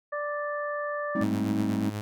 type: harmonic tone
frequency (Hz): 587.3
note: D5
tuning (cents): 0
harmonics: 1 / 2 / 3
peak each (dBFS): -31 / -34 / -36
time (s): 0.12-1.24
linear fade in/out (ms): 10
type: chord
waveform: triangle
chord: A half-diminished seventh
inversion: third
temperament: just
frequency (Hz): 198 / 220 / 264 / 316.8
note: G3 / A3 / C4 / Eb4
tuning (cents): +18 / 0 / +16 / +31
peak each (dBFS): -29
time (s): 1.15-1.9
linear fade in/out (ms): 5
type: tone with tremolo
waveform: sawtooth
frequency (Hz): 104.7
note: G#2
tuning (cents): +15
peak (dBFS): -26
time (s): 1.21-2.01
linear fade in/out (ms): 0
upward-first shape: sine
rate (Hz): 8.2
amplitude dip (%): 45
effects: none